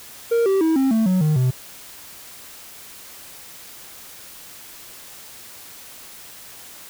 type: tone with pitch steps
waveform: triangle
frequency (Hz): 465.7 / 387.1 / 321.8 / 267.5 / 222.3 / 184.81 / 153.62 / 127.7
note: A#4 / G4 / E4 / C4 / A3 / F#3 / D#3 / C3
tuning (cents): -2 / -22 / -42 / +38 / +18 / -2 / -22 / -42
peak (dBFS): -13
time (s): 0.31-1.51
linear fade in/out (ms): 10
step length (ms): 150
effects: white hiss -41 dBFS RMS until 6.89 s